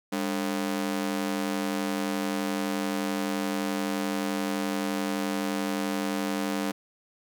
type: ring-modulated tone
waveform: sawtooth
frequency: 246.9 Hz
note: B3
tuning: in tune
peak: -20 dBFS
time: 0.12-6.72 s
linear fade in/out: 10 ms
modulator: 45.8 Hz
effects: none